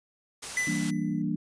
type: noise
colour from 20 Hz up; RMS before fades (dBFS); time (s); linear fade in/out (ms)
white; -37; 0.42-0.91; 10
type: tone with exponential decay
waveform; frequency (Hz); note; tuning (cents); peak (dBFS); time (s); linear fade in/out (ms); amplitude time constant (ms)
square; 2000; B6; +21; -24; 0.57-1.22; 2; 140
type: chord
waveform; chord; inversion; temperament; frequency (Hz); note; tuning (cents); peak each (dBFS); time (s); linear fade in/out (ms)
sine; E half-diminished seventh; none; equal; 164.81 / 196 / 233.1 / 293.7; E3 / G3 / Bb3 / D4; 0 / 0 / 0 / 0; -32; 0.67-1.36; 5
effects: resampled to 22050 Hz